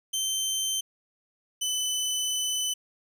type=tone pair in turn; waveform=20% pulse; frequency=3104 / 3012 Hz; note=G7 / F#7; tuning=-18 / +30 cents; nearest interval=minor second; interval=52 cents; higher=first; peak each=-21 dBFS; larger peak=neither; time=0.13-0.81 / 1.61-2.74 s; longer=second; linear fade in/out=10 ms; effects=none